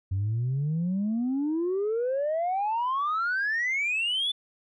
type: exponential sweep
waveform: sine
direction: up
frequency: 92.5 to 3525 Hz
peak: -23 dBFS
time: 0.11-4.32 s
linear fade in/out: 10 ms
effects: tanh soft clip ceiling -22 dBFS